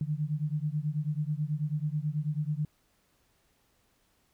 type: beating tone pair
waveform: sine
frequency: 146.83 / 156.03 Hz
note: D3 / D#3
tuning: 0 / +5 cents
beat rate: 9.2 Hz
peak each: -31 / -32 dBFS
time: 0.01-2.65 s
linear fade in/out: 2 ms
effects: pink hiss -70 dBFS RMS until 4.33 s